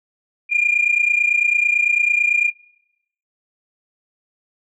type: tone pair together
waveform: sine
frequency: 2400 / 2429 Hz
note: D7 / D#7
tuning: +37 / -42 cents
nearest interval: unison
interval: 21 cents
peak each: -16 / -17 dBFS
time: 0.49-2.52 s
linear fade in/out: 50 ms
effects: noise-tail reverb RT60 0.8 s tail -24 dB re dry + tanh soft clip ceiling -8 dBFS